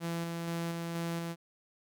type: tone with tremolo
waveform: sawtooth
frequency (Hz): 168.3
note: E3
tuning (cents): +36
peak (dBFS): -29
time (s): 0-1.36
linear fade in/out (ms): 50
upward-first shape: square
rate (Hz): 2.1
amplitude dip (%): 25
effects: none